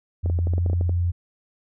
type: tone with pitch glide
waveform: sine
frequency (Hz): 85.7 to 87.25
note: F2 to F2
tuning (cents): -32 to -1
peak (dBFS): -19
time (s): 0.23-1.12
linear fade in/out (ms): 20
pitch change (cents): +31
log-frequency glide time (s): 0.46-0.62
type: clicks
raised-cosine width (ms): 2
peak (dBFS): -18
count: 11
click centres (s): 0.26 / 0.299 / 0.389 / 0.471 / 0.536 / 0.581 / 0.662 / 0.699 / 0.732 / 0.811 / 0.894
effects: none